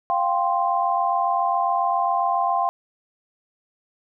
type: chord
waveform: sine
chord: F suspended second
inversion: none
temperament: just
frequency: 698.5 / 785.8 / 1047.7 Hz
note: F5 / G5 / C6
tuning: 0 / +4 / +2 cents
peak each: -23 dBFS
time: 0.1-2.69 s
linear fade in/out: 0 ms
effects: none